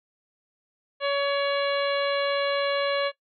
harmonic tone with a mistuned harmonic, 563 Hz, C#5, 27 cents sharp, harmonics 1 / 2 / 3 / 4 / 5 / 6 / 7, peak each -24 / -30 / -32 / -35 / -35 / -36 / -37 dBFS, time 1-3.12 s, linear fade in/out 50 ms, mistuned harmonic 7, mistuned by +51 cents, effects noise-tail reverb RT60 0.1 s tail -17 dB re dry

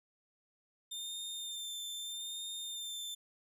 sawtooth tone with vibrato, 3600 Hz, A7, 39 cents sharp, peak -37 dBFS, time 0.91-3.15 s, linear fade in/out 10 ms, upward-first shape sine, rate 0.8 Hz, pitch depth 24 cents each way, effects resampled to 32000 Hz

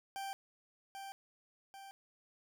40% pulse tone with echo, 784 Hz, G5, in tune, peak -39 dBFS, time 0.16-0.33 s, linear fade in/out 0 ms, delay 790 ms, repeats 2, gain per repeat -5 dB, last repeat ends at 1.91 s, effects none

